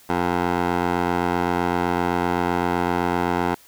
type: tone with band-pass filter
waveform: 15% pulse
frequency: 87.8 Hz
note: F2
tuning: 10 cents sharp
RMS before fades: -22 dBFS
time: 0.09-3.55 s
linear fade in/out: 10 ms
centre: 810 Hz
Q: 0.91
effects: white hiss -51 dBFS RMS until 3.67 s